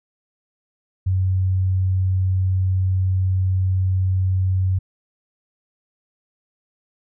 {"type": "tone", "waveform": "sine", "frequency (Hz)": 93.6, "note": "F#2", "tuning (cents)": 20, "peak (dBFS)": -16, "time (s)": [1.06, 4.79], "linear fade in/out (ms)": 10, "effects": []}